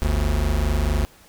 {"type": "tone pair together", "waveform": "square", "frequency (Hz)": [49.54, 74.1], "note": ["G1", "D2"], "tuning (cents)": [19, 16], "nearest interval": "perfect fifth", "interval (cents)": 697, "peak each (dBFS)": -22, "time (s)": [0.02, 1.05], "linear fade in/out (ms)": 0, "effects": ["pink hiss -51 dBFS RMS until 1.28 s"]}